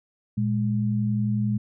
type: tone pair together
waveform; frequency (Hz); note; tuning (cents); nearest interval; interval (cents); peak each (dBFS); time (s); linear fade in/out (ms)
sine; 116.57 / 207.7; A#2 / G#3; 0 / 0; minor seventh; 1000; -24; 0.37-1.58; 10
effects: none